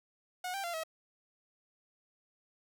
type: tone with pitch steps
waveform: sawtooth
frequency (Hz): 728 / 786 / 689 / 642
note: F#5 / G5 / F5 / E5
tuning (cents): -28 / +4 / -24 / -46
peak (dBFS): -32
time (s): 0.44-0.836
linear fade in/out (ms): 5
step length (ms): 99
effects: none